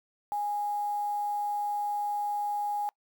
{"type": "tone with quantisation", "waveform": "sine", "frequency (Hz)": 825, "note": "G#5", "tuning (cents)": -12, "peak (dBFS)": -28, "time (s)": [0.32, 2.89], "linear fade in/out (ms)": 0, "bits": 8, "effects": ["noise-tail reverb RT60 0.1 s tail -26 dB re dry"]}